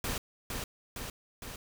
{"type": "noise with echo", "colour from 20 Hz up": "pink", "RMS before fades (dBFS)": -34, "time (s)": [0.04, 0.18], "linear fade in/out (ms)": 2, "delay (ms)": 460, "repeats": 3, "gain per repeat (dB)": -3, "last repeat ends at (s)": 1.56, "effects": []}